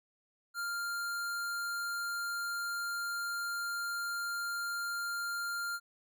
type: tone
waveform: square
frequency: 1396.9 Hz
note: F6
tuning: in tune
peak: -35 dBFS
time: 0.54-5.8 s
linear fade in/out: 50 ms
effects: none